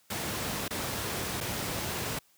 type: noise with dropouts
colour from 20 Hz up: pink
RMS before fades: -33 dBFS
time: 0.1-2.19 s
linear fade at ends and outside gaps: 5 ms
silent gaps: 0.681-0.706 / 1.405-1.409 s
effects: white hiss -65 dBFS RMS until 2.37 s + high-pass 80 Hz 12 dB/octave